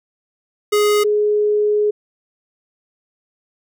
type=tone pair in turn; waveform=square / sine; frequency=416.9 / 419 Hz; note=G#4 / G#4; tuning=+7 / +15 cents; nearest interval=unison; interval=8 cents; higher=second; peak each=-13 dBFS; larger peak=neither; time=0.72-1.04 / 1.04-1.91 s; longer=second; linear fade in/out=10 ms; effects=none